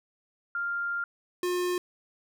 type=tone pair in turn; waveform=sine / square; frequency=1396.9 / 357.8 Hz; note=F6 / F4; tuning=0 / +42 cents; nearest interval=2 octaves; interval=2358 cents; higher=first; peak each=-28 / -27 dBFS; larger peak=second; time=0.55-1.04 / 1.43-1.78 s; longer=first; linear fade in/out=2 ms; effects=none